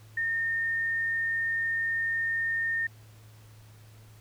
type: tone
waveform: sine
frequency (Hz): 1826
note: A#6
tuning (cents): -36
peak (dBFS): -26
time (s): 0.17-2.87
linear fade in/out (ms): 5
effects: added 108 Hz sine -50 dBFS peak until 4.2 s + pink hiss -59 dBFS RMS until 4.2 s